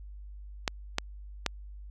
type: clicks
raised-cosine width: 0.2 ms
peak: -9 dBFS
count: 3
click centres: 0.678 / 0.984 / 1.463 s
effects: added 50 Hz sine -42 dBFS peak until 1.9 s